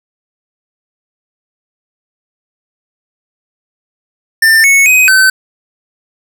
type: tone with pitch steps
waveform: square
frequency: 1792 / 2206 / 2515 / 1531 Hz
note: A6 / C#7 / D#7 / G6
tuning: +31 / -9 / +18 / -41 cents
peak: -5 dBFS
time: 4.42-5.3 s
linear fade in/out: 5 ms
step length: 220 ms
effects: none